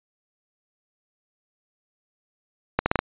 accelerating click train, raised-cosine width 0.5 ms, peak -4 dBFS, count 5, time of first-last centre 2.79-2.99 s, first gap 70 ms, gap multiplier 0.78, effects resampled to 8000 Hz

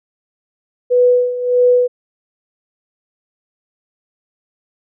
sine tone with tremolo, 493.9 Hz, B4, in tune, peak -7 dBFS, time 0.9-1.88 s, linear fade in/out 20 ms, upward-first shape sine, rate 1.6 Hz, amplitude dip 75%, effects none

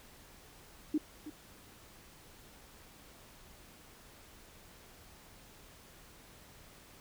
sine tone with echo, 304 Hz, D#4, 40 cents flat, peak -27 dBFS, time 0.94-0.98 s, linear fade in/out 5 ms, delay 320 ms, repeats 1, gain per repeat -14 dB, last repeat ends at 1.3 s, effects pink hiss -57 dBFS RMS until 7 s

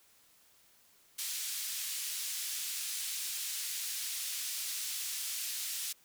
white band-pass noise, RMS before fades -38 dBFS, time 1.18-5.93 s, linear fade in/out 10 ms, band 2800 to 12000 Hz, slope 12 dB/octave, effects white hiss -65 dBFS RMS until 6.04 s

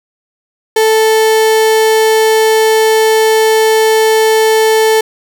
35% pulse tone, 440 Hz, A4, in tune, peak -5 dBFS, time 0.76-5.01 s, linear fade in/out 5 ms, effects none

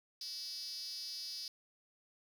5% pulse tone with high-pass filter, 380.1 Hz, F#4, 47 cents sharp, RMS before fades -44 dBFS, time 0.21-1.48 s, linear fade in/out 2 ms, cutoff 4900 Hz, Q 8, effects none

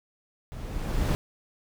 brown noise with level ramp, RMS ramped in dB -39 to -22 dBFS, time 0.52-1.15 s, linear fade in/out 0 ms, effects none

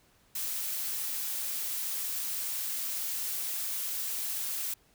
blue noise, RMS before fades -34 dBFS, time 0.35-4.74 s, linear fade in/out 5 ms, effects pink hiss -65 dBFS RMS until 4.94 s

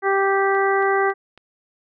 harmonic tone, 391.6 Hz, G4, 2 cents flat, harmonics 1 / 2 / 3 / 4 / 5, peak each -19 / -22 / -24 / -25 / -26 dBFS, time 0.02-1.14 s, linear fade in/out 50 ms
click train, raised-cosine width 0.3 ms, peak -29 dBFS, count 4, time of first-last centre 0.55-1.376 s, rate 3.63 Hz
effects none

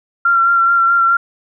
sine tone with vibrato, 1371 Hz, F6, 32 cents flat, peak -9 dBFS, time 0.25-1.17 s, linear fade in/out 5 ms, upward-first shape sine, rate 4.7 Hz, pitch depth 23 cents each way, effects none

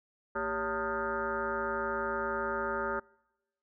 sine tone with frequency modulation, 903 Hz, A5, 45 cents sharp, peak -30 dBFS, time 0.35-3 s, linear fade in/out 10 ms, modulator 169 Hz, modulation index 3.7, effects noise-tail reverb RT60 1.0 s tail -26 dB re dry

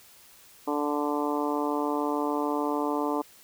harmonic tone, 146.83 Hz, D3, in tune, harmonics 2 / 3 / 4 / 5 / 6 / 7 / 8, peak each -29 / -32 / -35 / -36 / -33 / -34 / -39 dBFS, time 0.67-3.22 s, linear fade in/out 10 ms, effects white hiss -54 dBFS RMS until 3.43 s

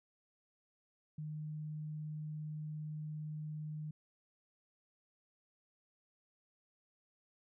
sine tone, 152.9 Hz, D#3, 30 cents flat, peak -40 dBFS, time 1.18-3.91 s, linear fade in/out 5 ms, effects none

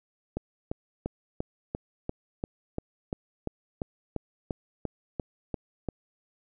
click train, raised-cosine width 2 ms, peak -17 dBFS, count 17, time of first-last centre 0.37-5.887 s, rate 2.9 Hz, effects none

